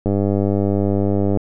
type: click train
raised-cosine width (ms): 2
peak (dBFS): -6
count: 132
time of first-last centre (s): 0.06-1.373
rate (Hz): 99.8
effects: none